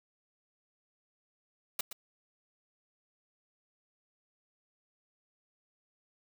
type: noise with echo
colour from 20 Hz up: white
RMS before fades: -32 dBFS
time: 1.79-1.81 s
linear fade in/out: 5 ms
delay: 120 ms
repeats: 1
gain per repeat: -10 dB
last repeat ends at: 1.93 s
effects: none